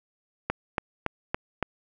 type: click train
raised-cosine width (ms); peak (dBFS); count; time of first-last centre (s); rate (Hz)
0.5; -10; 5; 0.5-1.627; 3.55
effects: none